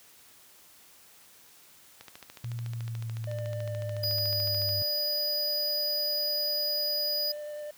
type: click train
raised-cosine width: 0.2 ms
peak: -27 dBFS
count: 38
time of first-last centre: 2.01-4.691 s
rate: 13.8 Hz
type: linear sweep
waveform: sine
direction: down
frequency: 118.7 to 100.1 Hz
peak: -32 dBFS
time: 2.44-4.82 s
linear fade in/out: 0 ms
type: tone with vibrato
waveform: triangle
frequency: 596 Hz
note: D5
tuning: 25 cents sharp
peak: -34 dBFS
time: 3.27-7.71 s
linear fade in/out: 5 ms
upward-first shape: square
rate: 10 Hz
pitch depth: 8 cents each way
type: tone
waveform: square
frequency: 4930 Hz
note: D#8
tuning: 17 cents flat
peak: -28 dBFS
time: 4.03-7.32 s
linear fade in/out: 5 ms
effects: white hiss -56 dBFS RMS until 7.77 s + high-pass 60 Hz 12 dB/octave